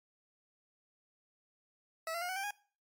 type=tone with pitch steps; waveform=20% pulse; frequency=650 / 681.1 / 713.8 / 747.9 / 783.8 / 821.3 Hz; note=E5 / F5 / F5 / F#5 / G5 / G#5; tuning=-24 / -44 / +38 / +18 / 0 / -20 cents; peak=-31 dBFS; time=2.07-2.508 s; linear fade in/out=2 ms; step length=73 ms; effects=noise-tail reverb RT60 0.4 s tail -21 dB re dry + MP3 96 kbps